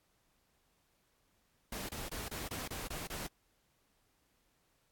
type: noise bursts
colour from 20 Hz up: pink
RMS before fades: -42 dBFS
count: 8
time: 1.72-3.269 s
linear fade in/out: 5 ms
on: 170 ms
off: 27 ms
effects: pink hiss -75 dBFS RMS until 4.91 s + AAC 64 kbps